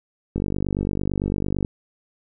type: click train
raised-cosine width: 3 ms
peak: -11 dBFS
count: 64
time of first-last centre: 0.36-1.648 s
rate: 48.9 Hz
effects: none